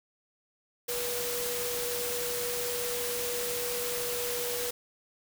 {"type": "tone in noise", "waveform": "sine", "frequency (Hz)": 485.3, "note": "B4", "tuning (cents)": -30, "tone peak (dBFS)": -34, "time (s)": [0.88, 4.71], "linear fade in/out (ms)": 10, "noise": "white", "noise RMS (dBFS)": -34, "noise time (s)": [0.88, 4.71], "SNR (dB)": -3, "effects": []}